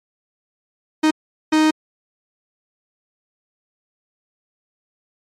45% pulse tone bursts at uneven times, 311.1 Hz, D#4, in tune, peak -12 dBFS, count 2, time 1.03-1.11 / 1.52-1.71 s, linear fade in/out 10 ms, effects low-pass 7000 Hz 12 dB/octave + MP3 64 kbps

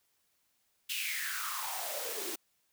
white noise with high-pass filter sweep, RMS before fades -37 dBFS, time 0.89-2.36 s, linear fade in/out 10 ms, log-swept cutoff 3000 to 310 Hz, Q 6.7, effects white hiss -75 dBFS RMS until 2.72 s

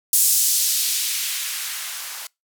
violet noise with band-pass filter sweep, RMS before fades -22 dBFS, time 0.13-2.27 s, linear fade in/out 2 ms, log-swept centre 8100 to 830 Hz, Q 0.93, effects noise-tail reverb RT60 0.2 s tail -25 dB re dry

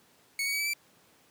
sawtooth tone with pitch steps, 2217 / 2245 / 2274 / 2303 / 2333 Hz, C#7 / C#7 / C#7 / D7 / D7, 0 / +21 / +44 / -34 / -12 cents, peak -25 dBFS, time 0.39-0.735 s, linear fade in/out 2 ms, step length 69 ms, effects pink hiss -62 dBFS RMS until 1.3 s + high-pass 150 Hz 12 dB/octave

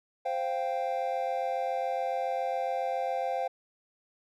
triangle chord, C suspended fourth, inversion none, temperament just, 523.3 / 697.7 / 784.9 Hz, C5 / F5 / G5, 0 / -2 / +2 cents, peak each -31 dBFS, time 0.25-3.48 s, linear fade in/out 10 ms, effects none

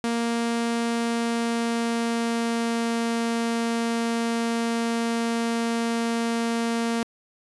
sawtooth tone with pitch glide, 233.1 to 231.5 Hz, A#3 to A#3, 0 to -12 cents, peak -19 dBFS, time 0.04-7.03 s, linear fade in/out 0 ms, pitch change -12 cents, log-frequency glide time 0.85-2.98 s, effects resampled to 24000 Hz

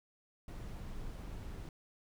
brown noise, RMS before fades -44 dBFS, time 0.48-1.69 s, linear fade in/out 2 ms, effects none

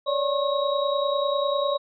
sine tone cluster, 559 / 589 / 1085 / 3820 Hz, C#5 / D5 / C#6 / A#7, +14 / +5 / -37 / +42 cents, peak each -25 / -26 / -28 / -32 dBFS, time 0.06-1.78 s, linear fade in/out 20 ms, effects none

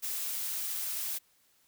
blue noise, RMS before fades -35 dBFS, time 0.02-1.19 s, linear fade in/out 20 ms, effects white hiss -68 dBFS RMS until 1.67 s

